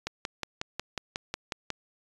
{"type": "click train", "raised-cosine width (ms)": 0.2, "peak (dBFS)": -14, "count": 10, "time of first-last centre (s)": [0.07, 1.703], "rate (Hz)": 5.51, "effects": ["resampled to 24000 Hz"]}